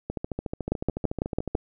two click trains, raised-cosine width 2 ms, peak -16 / -10 dBFS, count 21 / 6, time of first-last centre 0.1-1.549 / 0.72-1.552 s, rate 13.8 / 6.01 Hz, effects none

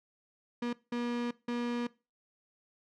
35% pulse tone bursts at uneven times, 239.9 Hz, A#3, 50 cents sharp, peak -30 dBFS, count 3, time 0.62-0.73 / 0.92-1.31 / 1.48-1.87 s, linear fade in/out 5 ms, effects noise-tail reverb RT60 0.3 s tail -21 dB re dry + low-pass 4000 Hz 12 dB/octave

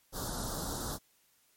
pink band-stop noise, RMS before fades -37 dBFS, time 0.12-0.99 s, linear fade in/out 50 ms, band 1500 to 3700 Hz, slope 48 dB/octave, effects white hiss -69 dBFS RMS until 1.56 s + MP3 64 kbps

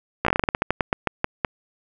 slowing click train, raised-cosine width 0.5 ms, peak -4 dBFS, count 17, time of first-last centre 0.25-1.448 s, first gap 15 ms, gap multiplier 1.19, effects none

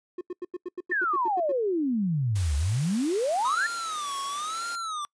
triangle tone bursts, 358.8 Hz, F4, 47 cents sharp, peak -28 dBFS, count 12, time 0.18-1.52 s, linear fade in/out 5 ms, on 31 ms, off 88 ms
sine exponential two-way sweep, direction down then up, 1848 to 68.3 to 1848 Hz, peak -23 dBFS, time 0.91-3.67 s, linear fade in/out 10 ms, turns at 2.56 s
white high-pass noise, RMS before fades -39 dBFS, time 2.35-4.76 s, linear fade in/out 10 ms, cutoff 270 Hz, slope 12 dB/octave
square tone with vibrato, 1238 Hz, D#6, 9 cents flat, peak -31 dBFS, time 3.45-5.05 s, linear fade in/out 0 ms, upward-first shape sine, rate 1 Hz, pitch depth 200 cents each way
effects noise-tail reverb RT60 0.1 s tail -26 dB re dry + resampled to 22050 Hz

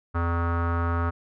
square tone with low-pass filter, 85 Hz, F2, 46 cents flat, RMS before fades -25 dBFS, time 0.14-1.11 s, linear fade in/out 20 ms, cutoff 1300 Hz, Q 5.3, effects none

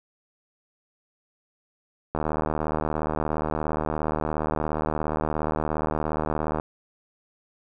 click train, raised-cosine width 1 ms, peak -12 dBFS, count 344, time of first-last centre 2.15-6.599 s, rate 77.1 Hz, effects none

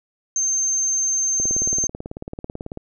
sine tone, 6310 Hz, G8, 10 cents sharp, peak -18 dBFS, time 0.36-1.87 s, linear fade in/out 2 ms
click train, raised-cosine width 2 ms, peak -17 dBFS, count 26, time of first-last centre 1.4-2.774 s, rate 18.2 Hz
effects none

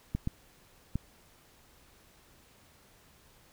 clicks, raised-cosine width 5 ms, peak -18 dBFS, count 3, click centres 0.15 / 0.274 / 0.956 s, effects pink hiss -61 dBFS RMS until 3.52 s

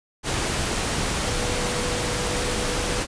sine tone in noise, 490.9 Hz, B4, 10 cents flat, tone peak -31 dBFS, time 1.24-3.04 s, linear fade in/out 50 ms, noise pink, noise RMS -25 dBFS, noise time 0.23-3.07 s, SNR -9 dB, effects resampled to 22050 Hz

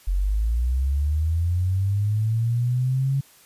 sine linear sweep, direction up, 43.65 to 138.59 Hz, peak -19 dBFS, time 0.07-3.21 s, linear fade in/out 10 ms, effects white hiss -53 dBFS RMS until 3.45 s + resampled to 32000 Hz

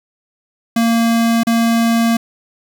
square tone with dropouts, 230.3 Hz, A#3, 21 cents flat, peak -12 dBFS, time 0.76-2.17 s, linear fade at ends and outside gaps 5 ms, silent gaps 1.434-1.469 s, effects none

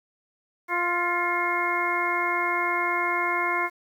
harmonic tone with a mistuned harmonic, 349.2 Hz, F4, in tune, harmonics 1 / 2 / 3 / 4 / 5 / 6, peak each -32 / -32 / -27 / -32 / -33 / -27 dBFS, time 0.68-3.7 s, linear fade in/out 50 ms, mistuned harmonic 6, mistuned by +40 cents, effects 9-bit

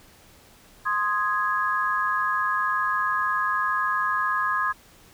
sine chord, Ab major, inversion first, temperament equal, 1046.5 / 1244.5 / 1661.2 Hz, C6 / Eb6 / Ab6, 0 / 0 / 0 cents, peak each -26 / -26 / -26 dBFS, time 0.85-4.73 s, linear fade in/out 20 ms, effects pink hiss -53 dBFS RMS until 5.13 s

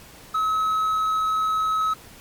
triangle tone, 1284 Hz, E6, 46 cents flat, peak -18 dBFS, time 0.34-1.94 s, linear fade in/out 10 ms, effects pink hiss -46 dBFS RMS until 2.2 s + Opus 48 kbps

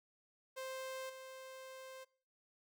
sawtooth tone with level steps, 524 Hz, C5, 2 cents sharp, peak -39 / -46 dBFS, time 0.56-2.05 s, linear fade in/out 20 ms, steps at 1.09 s, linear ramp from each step 10 ms, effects noise-tail reverb RT60 0.5 s tail -23 dB re dry

